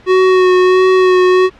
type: tone with vibrato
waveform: square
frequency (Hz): 370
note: F#4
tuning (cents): 0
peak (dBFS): -7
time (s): 0.06-1.5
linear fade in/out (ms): 50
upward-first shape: sine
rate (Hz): 1.5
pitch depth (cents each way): 19
effects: pink hiss -42 dBFS RMS until 1.59 s + low-pass 3000 Hz 12 dB/octave